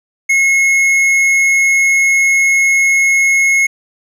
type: tone with tanh clipping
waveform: sine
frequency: 2171 Hz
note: C#7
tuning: 37 cents flat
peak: -10 dBFS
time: 0.29-3.67 s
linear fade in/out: 10 ms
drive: 10 dB
effects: none